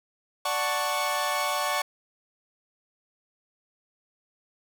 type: chord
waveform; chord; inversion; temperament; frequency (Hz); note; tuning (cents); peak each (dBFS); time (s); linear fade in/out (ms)
sawtooth; D major seventh; none; equal; 587.3 / 740 / 880 / 1108.7; D5 / F#5 / A5 / C#6; 0 / 0 / 0 / 0; -28 / -28 / -29 / -25; 0.45-1.82; 5
effects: none